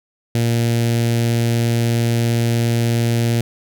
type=tone with notch filter; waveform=sawtooth; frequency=117 Hz; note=A#2; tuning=7 cents sharp; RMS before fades=-17 dBFS; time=0.35-3.41 s; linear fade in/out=0 ms; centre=1100 Hz; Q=0.8; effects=none